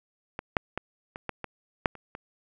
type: clicks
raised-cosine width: 0.5 ms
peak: -18 / -7 / -15 / -22 / -16 / -19 / -6 / -30 / -23 dBFS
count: 9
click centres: 0.391 / 0.568 / 0.776 / 1.159 / 1.293 / 1.443 / 1.858 / 1.953 / 2.151 s
effects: none